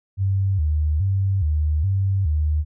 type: tone with vibrato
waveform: sine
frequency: 86 Hz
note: F2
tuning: 26 cents flat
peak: -17 dBFS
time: 0.17-2.65 s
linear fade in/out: 50 ms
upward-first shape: square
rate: 1.2 Hz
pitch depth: 210 cents each way
effects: none